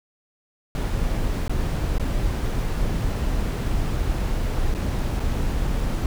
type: noise with dropouts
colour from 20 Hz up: brown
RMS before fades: -23 dBFS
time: 0.75-6.06 s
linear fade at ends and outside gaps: 1 ms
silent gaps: 1.48-1.495 / 1.982-1.997 / 4.741-4.748 / 5.197-5.201 s
effects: none